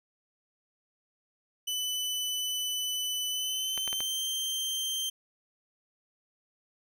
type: tone with pitch glide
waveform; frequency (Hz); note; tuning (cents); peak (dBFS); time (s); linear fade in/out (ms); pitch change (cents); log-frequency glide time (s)
sawtooth; 2997 to 3142; F#7 to G7; +22 to +3; -27; 1.67-5.1; 10; +81; 3.27-4.23
type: clicks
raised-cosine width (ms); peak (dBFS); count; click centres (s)
0.3; -21; 4; 3.777 / 3.877 / 3.929 / 4.005
effects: none